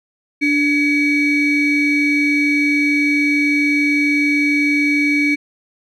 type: ring-modulated tone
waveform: triangle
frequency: 987.8 Hz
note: B5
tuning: in tune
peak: -8 dBFS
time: 0.41-5.36 s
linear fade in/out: 20 ms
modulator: 1280 Hz
effects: none